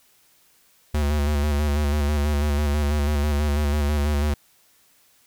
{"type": "tone with vibrato", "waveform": "square", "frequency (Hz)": 73.42, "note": "D2", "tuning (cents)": 0, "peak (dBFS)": -20, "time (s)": [0.94, 4.34], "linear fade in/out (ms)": 5, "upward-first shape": "square", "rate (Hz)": 6.1, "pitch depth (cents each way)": 37, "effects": ["white hiss -59 dBFS RMS until 5.26 s"]}